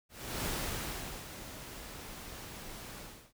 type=noise with ADSR envelope; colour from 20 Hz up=pink; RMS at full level=-35 dBFS; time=0.09-3.33 s; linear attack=370 ms; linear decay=790 ms; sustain=-11 dB; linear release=350 ms; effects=none